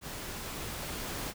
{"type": "noise with level ramp", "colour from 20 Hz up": "pink", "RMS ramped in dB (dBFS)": [-41, -37], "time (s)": [0.01, 1.34], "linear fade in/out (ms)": 50, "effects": []}